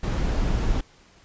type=noise; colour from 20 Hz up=brown; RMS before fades=-23 dBFS; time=0.03-0.81 s; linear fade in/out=5 ms; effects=pink hiss -55 dBFS RMS until 1.24 s + resampled to 16000 Hz